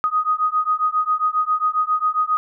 sine beating tone pair, 1244.5 / 1251.9 Hz, D#6 / D#6, 0 / +10 cents, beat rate 7.4 Hz, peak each -20 dBFS, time 0.04-2.37 s, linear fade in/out 0 ms, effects none

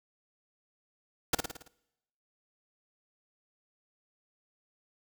pink noise with echo, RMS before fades -25 dBFS, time 1.33-1.35 s, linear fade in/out 5 ms, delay 55 ms, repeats 6, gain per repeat -5 dB, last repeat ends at 1.68 s, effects noise-tail reverb RT60 0.9 s tail -23 dB re dry

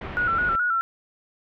pink low-pass noise, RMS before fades -34 dBFS, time 0.01-0.56 s, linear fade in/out 5 ms, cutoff 2600 Hz, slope 24 dB/octave
sine tone with vibrato, 1400 Hz, F6, 4 cents sharp, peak -20 dBFS, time 0.17-0.81 s, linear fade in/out 0 ms, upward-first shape square, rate 4.7 Hz, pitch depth 66 cents each way
effects none

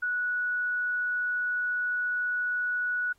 sine tone, 1470 Hz, F#6, 12 cents flat, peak -26 dBFS, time 0.02-3.13 s, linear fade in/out 10 ms, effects pink hiss -69 dBFS RMS until 3.18 s + AAC 48 kbps

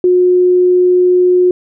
sine tone, 361.4 Hz, F#4, 41 cents flat, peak -6 dBFS, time 0.04-1.51 s, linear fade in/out 2 ms, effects none

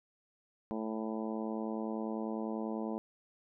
harmonic tone, 110.2 Hz, A2, 3 cents sharp, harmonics 2 / 3 / 4 / 5 / 6 / 7 / 8 / 9, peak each -37 / -41 / -43 / -45 / -47 / -48 / -49 / -50 dBFS, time 0.71-2.98 s, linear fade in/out 0 ms, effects none

